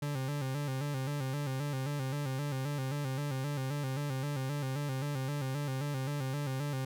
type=tone with vibrato; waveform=40% pulse; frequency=138.59 Hz; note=C#3; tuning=in tune; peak=-32 dBFS; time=0.02-6.85 s; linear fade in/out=5 ms; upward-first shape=square; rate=3.8 Hz; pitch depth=85 cents each way; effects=none